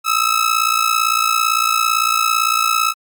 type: ring-modulated tone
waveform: sawtooth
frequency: 1298 Hz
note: E6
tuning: 27 cents flat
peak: -7 dBFS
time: 0.04-2.94 s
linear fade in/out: 50 ms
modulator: 28.9 Hz
effects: MP3 96 kbps